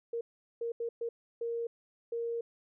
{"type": "tone bursts at uneven times", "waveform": "sine", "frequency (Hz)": 466.2, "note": "A#4", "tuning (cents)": 0, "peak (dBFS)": -32, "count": 6, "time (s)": [[0.13, 0.21], [0.61, 0.72], [0.8, 0.89], [1.01, 1.09], [1.41, 1.67], [2.12, 2.41]], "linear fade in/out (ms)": 5, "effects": []}